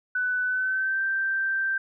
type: tone with pitch glide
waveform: sine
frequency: 1496 to 1566.8 Hz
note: F#6 to G6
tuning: +19 to -1 cents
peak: -23 dBFS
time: 0.15-1.78 s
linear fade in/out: 5 ms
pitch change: +80 cents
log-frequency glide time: 0.45-1.01 s
effects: none